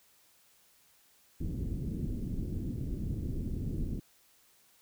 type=low-pass noise; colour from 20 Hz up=pink; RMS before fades=-35 dBFS; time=1.4-4 s; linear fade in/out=10 ms; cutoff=300 Hz; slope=24 dB/octave; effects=white hiss -65 dBFS RMS until 4.81 s